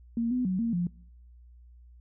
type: tone with pitch steps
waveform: sine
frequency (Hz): 232 / 250.6 / 185.7 / 230.8 / 175.2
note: A#3 / B3 / F#3 / A#3 / F3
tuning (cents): -8 / +25 / +7 / -17 / +6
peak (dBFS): -25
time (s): 0.17-0.87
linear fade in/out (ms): 2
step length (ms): 140
effects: noise-tail reverb RT60 0.7 s tail -24 dB re dry + added 60 Hz sine -50 dBFS peak until 2 s